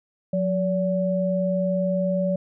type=tone pair together; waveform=sine; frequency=181.1 / 572.8 Hz; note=F#3 / D5; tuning=-37 / -43 cents; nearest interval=octave + minor sixth; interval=1994 cents; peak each=-23 dBFS; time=0.33-2.36 s; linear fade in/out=5 ms; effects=none